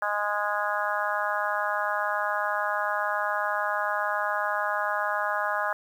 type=harmonic tone; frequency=207 Hz; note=G#3; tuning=5 cents flat; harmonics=3 / 4 / 5 / 6 / 7 / 8; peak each=-32 / -32 / -32 / -32 / -32 / -32 dBFS; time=0.02-5.73 s; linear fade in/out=2 ms; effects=9-bit